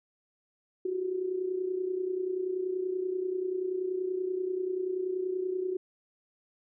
sine tone with amplitude modulation, 370 Hz, F#4, in tune, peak -26 dBFS, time 0.85-5.77 s, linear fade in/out 5 ms, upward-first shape sine, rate 30.4 Hz, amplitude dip 65%, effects none

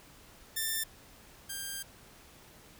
5% pulse tone pair in turn, 1785 / 1594.1 Hz, A6 / G6, +24 / +29 cents, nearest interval major second, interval 195 cents, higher first, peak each -20 / -26 dBFS, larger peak first, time 0.56-0.84 / 1.49-1.83 s, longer second, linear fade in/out 10 ms, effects pink hiss -56 dBFS RMS until 2.79 s

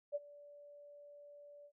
sine tone with ADSR envelope, 580 Hz, D5, 22 cents flat, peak -33 dBFS, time 0.12-1.72 s, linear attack 33 ms, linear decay 31 ms, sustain -21 dB, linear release 67 ms, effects none

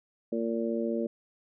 harmonic tone, 114.9 Hz, A#2, 25 cents flat, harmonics 2 / 3 / 4 / 5, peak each -31 / -33 / -34 / -35 dBFS, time 0.32-1.07 s, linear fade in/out 5 ms, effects none

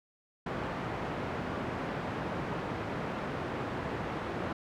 pink band-pass noise, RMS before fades -36 dBFS, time 0.46-4.53 s, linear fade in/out 5 ms, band 110 to 1600 Hz, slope 12 dB/octave, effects none

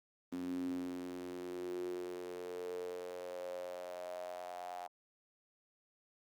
sawtooth tone with high-pass filter sweep, 89.5 Hz, F2, 43 cents sharp, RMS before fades -43 dBFS, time 0.32-4.87 s, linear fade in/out 5 ms, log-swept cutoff 250 to 740 Hz, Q 9.8, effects Opus 32 kbps

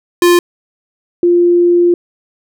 square / sine tone pair in turn, 350 / 348.8 Hz, F4 / F4, +4 / -2 cents, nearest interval unison, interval 6 cents, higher first, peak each -6 dBFS, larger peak neither, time 0.22-0.39 / 1.23-1.94 s, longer second, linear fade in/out 2 ms, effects none

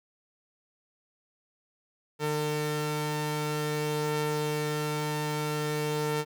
sawtooth tone pair together, 150.7 / 451.6 Hz, D3 / A4, +45 / +45 cents, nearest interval octave + perfect fifth, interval 1900 cents, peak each -27 dBFS, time 2.19-6.25 s, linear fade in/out 50 ms, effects none

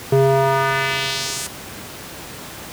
square tone with band-pass filter sweep, 135.4 Hz, C#3, 40 cents flat, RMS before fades -18 dBFS, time 0.12-1.47 s, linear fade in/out 5 ms, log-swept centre 360 to 9200 Hz, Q 1.4, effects pink hiss -34 dBFS RMS until 2.72 s + high-pass 80 Hz 12 dB/octave

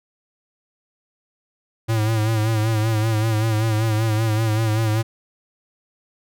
square tone with vibrato, 110 Hz, A2, in tune, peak -18 dBFS, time 1.88-5.03 s, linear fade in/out 20 ms, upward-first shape sine, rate 5.2 Hz, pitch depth 56 cents each way, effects none

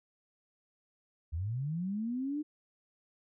sine linear sweep, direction up, 73.3 to 306.7 Hz, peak -32 dBFS, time 1.32-2.43 s, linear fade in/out 20 ms, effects none

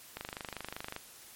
click train, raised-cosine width 0.3 ms, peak -22 dBFS, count 21, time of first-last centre 0.17-0.964 s, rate 25.2 Hz, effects white hiss -53 dBFS RMS until 1.35 s + MP3 64 kbps

